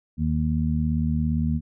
harmonic tone, 77.5 Hz, D#2, 6 cents flat, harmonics 1 / 2 / 3, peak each -25 / -25 / -25 dBFS, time 0.17-1.61 s, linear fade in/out 50 ms, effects none

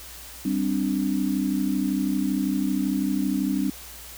sine chord, G suspended fourth, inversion none, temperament just, 196 / 261.3 / 294 Hz, G3 / C4 / D4, 0 / -2 / +2 cents, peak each -26 dBFS, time 0.45-3.7 s, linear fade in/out 5 ms, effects added 60 Hz sine -47 dBFS peak until 4.17 s + white hiss -42 dBFS RMS until 4.17 s

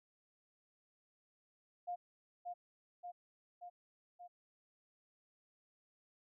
sine tone with echo, 708 Hz, F5, 23 cents sharp, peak -38 dBFS, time 1.87-1.96 s, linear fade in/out 20 ms, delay 580 ms, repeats 4, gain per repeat -3 dB, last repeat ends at 4.28 s, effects none

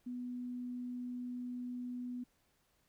sine tone, 246.9 Hz, B3, in tune, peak -39 dBFS, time 0.06-2.24 s, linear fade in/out 10 ms, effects pink hiss -75 dBFS RMS until 2.88 s

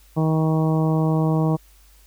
harmonic tone, 158.3 Hz, D#3, 30 cents sharp, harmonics 1 / 2 / 3 / 4 / 5 / 6 / 7, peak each -18 / -24 / -28 / -30 / -32 / -34 / -35 dBFS, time 0.16-1.57 s, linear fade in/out 20 ms, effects added 50 Hz sine -50 dBFS peak until 2.06 s + white hiss -56 dBFS RMS until 2.06 s

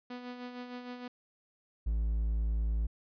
sawtooth tone with tremolo, 246.9 Hz, B3, in tune, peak -35 dBFS, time 0.1-1.08 s, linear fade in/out 5 ms, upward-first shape sine, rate 6.5 Hz, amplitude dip 50%
triangle tone, 55 Hz, A1, in tune, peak -26 dBFS, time 1.86-2.87 s, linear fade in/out 10 ms
effects resampled to 11025 Hz

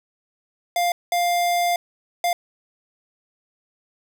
square tone bursts at uneven times, 700 Hz, F5, 4 cents sharp, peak -19 dBFS, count 3, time 0.76-0.92 / 1.12-1.76 / 2.24-2.33 s, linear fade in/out 2 ms, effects none

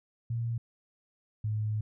sine tone pair in turn, 116.54 / 107.31 Hz, A#2 / A2, 0 / -43 cents, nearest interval minor second, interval 143 cents, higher first, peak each -29 / -28 dBFS, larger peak second, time 0.3-0.58 / 1.44-1.81 s, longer second, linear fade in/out 5 ms, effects none

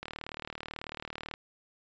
click train, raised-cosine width 0.3 ms, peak -22 dBFS, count 51, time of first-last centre 0.03-1.339 s, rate 38.2 Hz, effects resampled to 16000 Hz

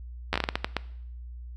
slowing click train, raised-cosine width 0.3 ms, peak -9 dBFS, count 10, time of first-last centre 0.33-0.767 s, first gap 11 ms, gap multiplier 1.35, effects noise-tail reverb RT60 0.7 s tail -19 dB re dry + added 60 Hz sine -38 dBFS peak until 1.56 s

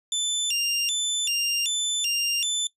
25% pulse tone with vibrato, 3136 Hz, G7, in tune, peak -19 dBFS, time 0.12-2.67 s, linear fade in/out 2 ms, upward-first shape square, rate 1.3 Hz, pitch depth 200 cents each way, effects noise-tail reverb RT60 0.1 s tail -19 dB re dry + resampled to 32000 Hz

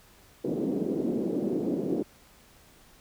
pink band-pass noise, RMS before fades -29 dBFS, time 0.44-2.03 s, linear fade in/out 10 ms, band 220 to 420 Hz, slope 24 dB/octave, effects pink hiss -57 dBFS RMS until 3 s

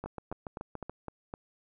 two click trains, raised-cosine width 1 ms, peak -24 / -24 dBFS, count 7 / 6, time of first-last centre 0.04-0.896 / 0.06-1.339 s, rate 7.01 / 3.91 Hz, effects none

